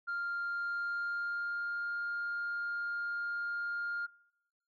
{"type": "tone with pitch glide", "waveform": "sine", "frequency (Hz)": [1396.9, 1408.2], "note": ["F6", "F6"], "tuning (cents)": [0, 14], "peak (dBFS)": -32, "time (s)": [0.07, 4.07], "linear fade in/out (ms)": 20, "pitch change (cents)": 14, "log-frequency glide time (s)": [0.41, 1.95], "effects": ["noise-tail reverb RT60 0.9 s tail -23 dB re dry", "tanh soft clip ceiling -31 dBFS"]}